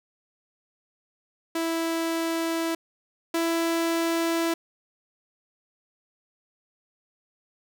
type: tone pair in turn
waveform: sawtooth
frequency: 329.6 / 332.3 Hz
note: E4 / E4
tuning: 0 / +14 cents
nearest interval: unison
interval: 14 cents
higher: second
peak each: -21 / -19 dBFS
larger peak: second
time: 1.55-2.75 / 3.34-4.54 s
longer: neither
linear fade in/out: 5 ms
effects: none